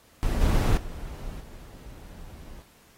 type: noise with level steps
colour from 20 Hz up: brown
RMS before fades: -25 / -21 / -37 / -43 dBFS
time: 0.23-2.62 s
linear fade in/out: 0 ms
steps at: 0.41 / 0.77 / 1.4 s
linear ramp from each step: 5 ms
effects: pink hiss -58 dBFS RMS until 2.97 s + AAC 48 kbps